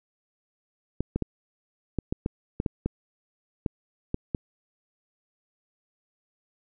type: clicks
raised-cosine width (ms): 3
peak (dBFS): -13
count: 12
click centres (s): 1.006 / 1.16 / 1.223 / 1.987 / 2.125 / 2.261 / 2.601 / 2.662 / 2.86 / 3.662 / 4.144 / 4.348
effects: none